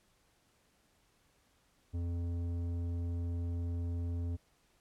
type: tone with low-pass filter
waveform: square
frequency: 86 Hz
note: F2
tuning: 26 cents flat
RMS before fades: -36 dBFS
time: 1.93-4.37 s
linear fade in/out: 20 ms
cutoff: 330 Hz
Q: 0.64
effects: pink hiss -71 dBFS RMS until 4.8 s + low-pass 12000 Hz 12 dB/octave